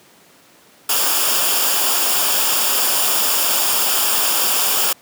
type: noise with comb filter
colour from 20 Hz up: white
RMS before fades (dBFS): -17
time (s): 0.89-4.93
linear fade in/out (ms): 5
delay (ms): 0.49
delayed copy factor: -0.6
effects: pink hiss -49 dBFS RMS until 5.01 s + high-pass 200 Hz 12 dB/octave